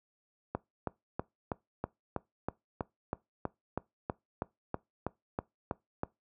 click train, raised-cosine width 1 ms, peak -18 dBFS, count 18, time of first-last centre 0.55-6.034 s, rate 3.1 Hz, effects noise-tail reverb RT60 0.2 s tail -22 dB re dry + high-pass 60 Hz 12 dB/octave

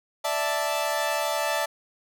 sawtooth chord, D suspended second, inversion none, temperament equal, 587.3 / 659.3 / 880 Hz, D5 / E5 / A5, 0 / 0 / 0 cents, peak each -25 dBFS, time 0.24-1.66 s, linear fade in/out 10 ms, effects none

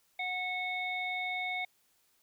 harmonic tone, 734 Hz, F#5, 14 cents flat, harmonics 1 / 3 / 5, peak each -38 / -34 / -43 dBFS, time 0.19-1.65 s, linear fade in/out 5 ms, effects white hiss -71 dBFS RMS until 2.22 s

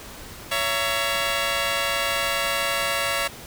10% pulse chord, A# diminished, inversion first, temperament just, 559.4 / 671.3 / 932.3 Hz, C#5 / E5 / A#5, +16 / +31 / 0 cents, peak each -17 / -18 / -23 dBFS, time 0.51-3.28 s, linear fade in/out 10 ms, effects pink hiss -40 dBFS RMS until 3.46 s

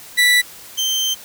30% pulse tone pair in turn, 1967 / 3122 Hz, B6 / G7, -7 / -8 cents, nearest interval minor sixth, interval 799 cents, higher second, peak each -8 / -14 dBFS, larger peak first, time 0.17-0.42 / 0.77-1.15 s, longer second, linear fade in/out 20 ms, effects white hiss -39 dBFS RMS until 1.24 s

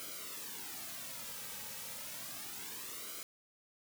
white noise with flanger, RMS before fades -45 dBFS, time 0-3.23 s, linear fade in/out 0 ms, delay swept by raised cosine 1.1 to 2.9 ms, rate 0.31 Hz, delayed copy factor -0.75, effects none

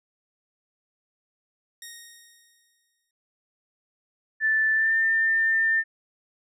10% pulse tone with exponential decay, 1864.7 Hz, A#6, in tune, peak -29 dBFS, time 1.82-3.11 s, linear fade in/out 2 ms, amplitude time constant 280 ms
sine tone with pitch glide, 1759 to 1798 Hz, A6 to A6, -1 to +37 cents, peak -19 dBFS, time 4.4-5.84 s, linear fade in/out 50 ms, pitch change +38 cents, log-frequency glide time 4.74-4.95 s
effects none

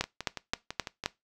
two click trains, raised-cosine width 0.2 ms, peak -18 / -10 dBFS, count 7 / 5, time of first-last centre 0.04-1.038 / 0.01-1.06 s, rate 6.01 / 3.81 Hz, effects noise-tail reverb RT60 0.2 s tail -20 dB re dry

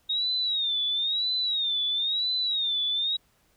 sine tone with vibrato, 3729 Hz, A#7, in tune, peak -24 dBFS, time 0.09-3.17 s, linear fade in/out 10 ms, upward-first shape sine, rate 1 Hz, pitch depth 130 cents each way, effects pink hiss -66 dBFS RMS until 3.56 s

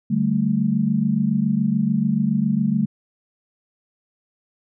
sine chord, D suspended fourth, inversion none, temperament equal with one note detuned, 146.83 / 192.96 / 220 Hz, D3 / G3 / A3, 0 / -27 / 0 cents, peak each -24 / -21 / -20 dBFS, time 0.1-2.86 s, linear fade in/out 10 ms, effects none

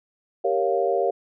sine chord, G half-diminished seventh, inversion none, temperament equal, 392 / 466.2 / 554.4 / 698.5 Hz, G4 / Bb4 / Db5 / F5, 0 / 0 / 0 / 0 cents, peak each -25 dBFS, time 0.44-1.11 s, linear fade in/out 10 ms, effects none

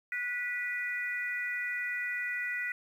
harmonic tone, 489.8 Hz, B4, 14 cents flat, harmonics 3 / 4 / 5, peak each -38 / -33 / -41 dBFS, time 0.12-2.72 s, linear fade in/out 2 ms, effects 10-bit

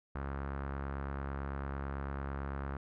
sawtooth tone with low-pass filter, 69 Hz, C#2, 7 cents flat, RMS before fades -39 dBFS, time 0.15-2.77 s, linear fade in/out 5 ms, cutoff 1400 Hz, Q 2.5, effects none

